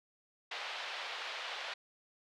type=band-pass noise; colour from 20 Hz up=white; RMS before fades=-42 dBFS; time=0.51-1.74 s; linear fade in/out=5 ms; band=540 to 3800 Hz; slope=24 dB/octave; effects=none